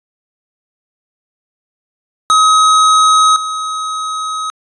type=tone with level steps; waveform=square; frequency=1269 Hz; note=D#6; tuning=34 cents sharp; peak=-7 / -18 dBFS; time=2.3-4.5 s; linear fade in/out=0 ms; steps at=3.36 s; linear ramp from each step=2 ms; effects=resampled to 22050 Hz